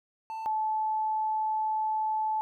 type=tone pair in turn; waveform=triangle / sine; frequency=886 / 868.3 Hz; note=A5 / A5; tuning=+12 / -23 cents; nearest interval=unison; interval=35 cents; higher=first; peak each=-32 / -26 dBFS; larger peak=second; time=0.3-0.46 / 0.46-2.41 s; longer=second; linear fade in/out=0 ms; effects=none